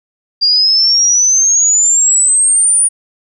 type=exponential sweep; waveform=sine; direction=up; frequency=4760 to 9600 Hz; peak=-7 dBFS; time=0.41-2.89 s; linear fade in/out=20 ms; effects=none